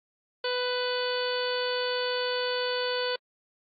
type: harmonic tone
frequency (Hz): 497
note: B4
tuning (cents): +11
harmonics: 1 / 2 / 3 / 4 / 5 / 6 / 7 / 8 / 9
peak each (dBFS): -29 / -36 / -35 / -43 / -42 / -37 / -39 / -46 / -36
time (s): 0.44-3.16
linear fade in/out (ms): 5
effects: AAC 48 kbps